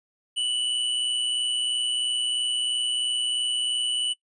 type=tone with amplitude modulation; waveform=square; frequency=2965 Hz; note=F#7; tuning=3 cents sharp; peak=-22 dBFS; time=0.36-4.14 s; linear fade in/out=20 ms; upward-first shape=sine; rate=123 Hz; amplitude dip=45%; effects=noise-tail reverb RT60 0.1 s tail -22 dB re dry + resampled to 24000 Hz